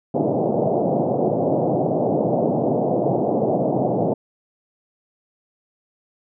white band-pass noise, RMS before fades -20 dBFS, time 0.14-4.14 s, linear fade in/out 10 ms, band 120 to 730 Hz, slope 48 dB/octave, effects none

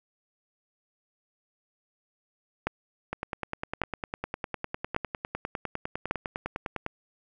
two click trains, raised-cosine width 0.5 ms, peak -16 / -11 dBFS, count 38 / 4, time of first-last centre 3.13-6.864 / 2.67-6.11 s, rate 9.91 / 0.872 Hz, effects none

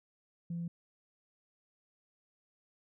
sine tone, 170 Hz, F3, 46 cents flat, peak -34 dBFS, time 0.5-0.68 s, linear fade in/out 5 ms, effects tanh soft clip ceiling -31 dBFS

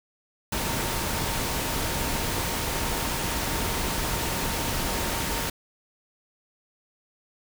sine tone in noise, 919 Hz, A#5, 25 cents flat, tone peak -38 dBFS, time 0.52-5.5 s, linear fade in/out 5 ms, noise pink, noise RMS -28 dBFS, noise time 0.52-5.5 s, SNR -13 dB, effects none

